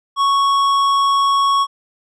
sine tone with tanh clipping, 1108.7 Hz, C#6, in tune, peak -14 dBFS, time 0.16-1.67 s, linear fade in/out 50 ms, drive 12 dB, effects none

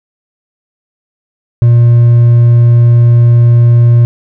triangle tone with hard clipping, 118.8 Hz, A#2, 33 cents sharp, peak -3 dBFS, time 1.62-4.05 s, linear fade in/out 0 ms, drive 5 dB, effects none

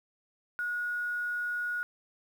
sine tone with quantisation, 1450 Hz, F#6, 35 cents flat, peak -30 dBFS, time 0.59-1.83 s, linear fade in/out 0 ms, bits 9, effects none

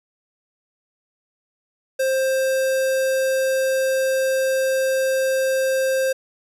square tone with notch filter, 528 Hz, C5, 16 cents sharp, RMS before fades -20 dBFS, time 1.99-6.13 s, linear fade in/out 10 ms, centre 3200 Hz, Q 1.9, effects resampled to 32000 Hz + 9-bit

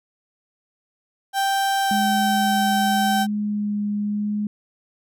35% pulse tone with pitch glide, 784 to 773.7 Hz, G5 to G5, 0 to -23 cents, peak -17 dBFS, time 1.33-3.27 s, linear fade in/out 50 ms, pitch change -23 cents, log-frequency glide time 1.83-2.07 s
sine tone with vibrato, 207.7 Hz, G#3, in tune, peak -21 dBFS, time 1.91-4.47 s, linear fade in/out 2 ms, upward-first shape sine, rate 0.89 Hz, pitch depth 10 cents each way
effects none

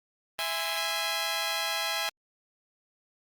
10% pulse chord, E augmented, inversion none, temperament just, 659.3 / 824.1 / 1030.1 Hz, E5 / G#5 / B#5, 0 / -14 / -27 cents, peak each -25 / -24 / -27 dBFS, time 0.39-2.09 s, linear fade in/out 0 ms, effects Opus 32 kbps

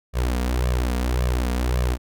sawtooth tone with flanger, 61.74 Hz, B1, in tune, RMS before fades -22 dBFS, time 0.13-1.98 s, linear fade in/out 50 ms, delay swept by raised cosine 1.7 to 4.3 ms, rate 1.8 Hz, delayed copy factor +0.8, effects none

